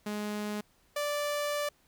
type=tone pair in turn; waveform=sawtooth; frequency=209.1 / 585.8 Hz; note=G#3 / D5; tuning=+12 / -5 cents; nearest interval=octave + tritone; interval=1783 cents; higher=second; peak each=-29 / -26 dBFS; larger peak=second; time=0.06-0.61 / 0.96-1.69 s; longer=second; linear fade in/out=5 ms; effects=pink hiss -67 dBFS RMS until 1.87 s